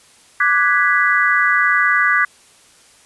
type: chord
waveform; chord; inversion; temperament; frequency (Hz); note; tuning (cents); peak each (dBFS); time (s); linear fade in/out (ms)
sine; G# half-diminished seventh; second; equal; 1174.7 / 1480 / 1661.2 / 1975.5; D6 / F#6 / G#6 / B6; 0 / 0 / 0 / 0; -18 / -18 / -17 / -17; 0.4-2.25; 5
effects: white hiss -49 dBFS RMS until 3.05 s + resampled to 24000 Hz